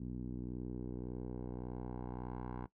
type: tone with low-pass filter sweep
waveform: 10% pulse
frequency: 61.74 Hz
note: B1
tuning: in tune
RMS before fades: -43 dBFS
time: 0-2.66 s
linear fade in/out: 5 ms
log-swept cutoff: 240 to 1100 Hz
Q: 1.6
effects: noise-tail reverb RT60 0.1 s tail -17 dB re dry